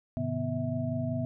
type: tone cluster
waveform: sine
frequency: 104.6 / 130 / 155.1 / 245.8 / 649 Hz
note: G#2 / C3 / D#3 / B3 / E5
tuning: +13 / -11 / -5 / -8 / -27 cents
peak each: -36 / -34 / -38 / -33 / -36 dBFS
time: 0.17-1.25 s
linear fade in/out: 0 ms
effects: none